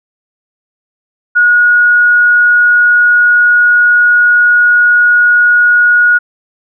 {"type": "tone", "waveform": "sine", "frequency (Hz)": 1449, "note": "F#6", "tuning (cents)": -37, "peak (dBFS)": -4, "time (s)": [1.35, 6.19], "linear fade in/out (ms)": 20, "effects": []}